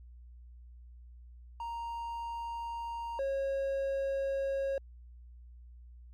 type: tone pair in turn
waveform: triangle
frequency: 932.3 / 545.5 Hz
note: A#5 / C#5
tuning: 0 / -28 cents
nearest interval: major sixth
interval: 928 cents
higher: first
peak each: -34 / -28 dBFS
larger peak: second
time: 1.6-3.19 / 3.19-4.78 s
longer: neither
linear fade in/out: 2 ms
effects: added 60 Hz sine -49 dBFS peak until 6.13 s + MP3 96 kbps